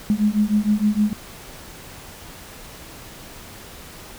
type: beating tone pair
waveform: sine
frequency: 206.9 / 213.4 Hz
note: G#3 / G#3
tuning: -6 / +47 cents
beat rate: 6.5 Hz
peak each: -19 dBFS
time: 0.1-1.13 s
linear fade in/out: 0 ms
effects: pink hiss -40 dBFS RMS until 4.18 s